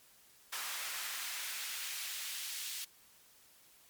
pink noise with high-pass filter sweep, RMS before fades -41 dBFS, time 0.52-2.85 s, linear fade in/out 10 ms, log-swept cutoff 1300 to 3300 Hz, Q 0.88, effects white hiss -63 dBFS RMS until 3.89 s + MP3 96 kbps

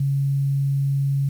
sine tone with quantisation, 138.59 Hz, C#3, in tune, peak -18 dBFS, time 0-1.29 s, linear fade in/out 5 ms, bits 8, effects none

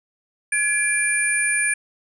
sine tone cluster, 1692 / 2369 / 9240 Hz, G#6 / D7 / D9, +32 / +14 / -29 cents, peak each -22 dBFS, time 0.52-1.74 s, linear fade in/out 5 ms, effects tanh soft clip ceiling -8 dBFS

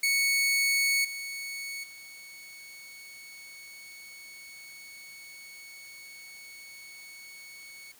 sawtooth tone with level steps, 2217 Hz, C#7, in tune, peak -20 / -32 / -42 dBFS, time 0.03-7.92 s, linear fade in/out 5 ms, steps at 1.04 / 1.83 s, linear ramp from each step 10 ms, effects white hiss -57 dBFS RMS until 7.99 s

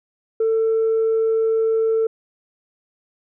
sine tone, 446.7 Hz, A4, 26 cents sharp, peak -14 dBFS, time 0.4-2.07 s, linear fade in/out 5 ms, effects tanh soft clip ceiling -13 dBFS

